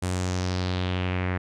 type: tone with low-pass filter sweep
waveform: sawtooth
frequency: 91.3 Hz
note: F#2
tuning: 23 cents flat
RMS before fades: -27 dBFS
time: 0.02-1.38 s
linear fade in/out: 10 ms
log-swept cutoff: 9300 to 1900 Hz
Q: 2.7
effects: none